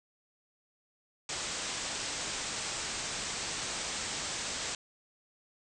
white low-pass noise, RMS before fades -37 dBFS, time 1.29-4.75 s, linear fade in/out 2 ms, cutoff 8400 Hz, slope 96 dB/octave, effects none

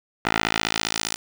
10% pulse tone with band-pass filter sweep, 55 Hz, A1, in tune, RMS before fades -25 dBFS, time 0.25-1.16 s, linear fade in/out 5 ms, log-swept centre 1700 to 7500 Hz, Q 0.86, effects none

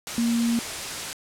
sine tone in noise, 233.4 Hz, A#3, 2 cents sharp, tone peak -20 dBFS, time 0.18-0.59 s, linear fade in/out 0 ms, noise white, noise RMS -31 dBFS, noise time 0.07-1.13 s, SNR +8 dB, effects low-pass 9000 Hz 12 dB/octave

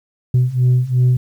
sine beating tone pair, 124.1 / 126.9 Hz, B2 / B2, +9 / +47 cents, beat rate 2.8 Hz, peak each -14 / -12 dBFS, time 0.34-1.17 s, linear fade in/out 5 ms, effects tanh soft clip ceiling -8 dBFS + 8-bit

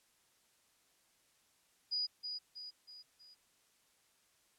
sine tone with echo, 4915 Hz, D#8, 22 cents flat, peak -33 dBFS, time 1.91-2.07 s, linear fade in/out 20 ms, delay 320 ms, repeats 4, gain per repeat -6 dB, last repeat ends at 3.35 s, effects white hiss -72 dBFS RMS until 4.58 s + low-pass 11000 Hz 12 dB/octave

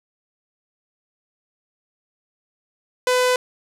sawtooth tone with low-pass filter, 502 Hz, B4, 28 cents sharp, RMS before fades -18 dBFS, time 3.07-3.36 s, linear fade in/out 2 ms, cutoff 11000 Hz, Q 0.7, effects none

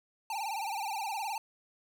square tone with vibrato, 842 Hz, G#5, 24 cents sharp, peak -34 dBFS, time 0.3-1.38 s, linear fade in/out 2 ms, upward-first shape sine, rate 19 Hz, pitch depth 140 cents each way, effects none

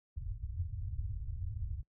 white low-pass noise, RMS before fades -39 dBFS, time 0.16-1.83 s, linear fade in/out 10 ms, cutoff 110 Hz, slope 48 dB/octave, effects noise-tail reverb RT60 0.1 s tail -26 dB re dry

